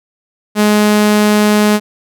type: tone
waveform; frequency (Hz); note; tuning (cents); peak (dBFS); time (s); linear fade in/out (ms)
sawtooth; 210; G#3; +19; -4; 0.55-1.8; 50
effects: none